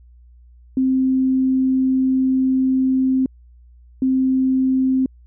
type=tone pair in turn; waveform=sine; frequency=261.6 / 261.6 Hz; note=C4 / C4; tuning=0 / 0 cents; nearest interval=unison; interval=0 cents; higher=neither; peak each=-14 dBFS; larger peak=neither; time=0.77-3.26 / 4.02-5.06 s; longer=first; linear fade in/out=2 ms; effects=added 60 Hz sine -44 dBFS peak until 5.26 s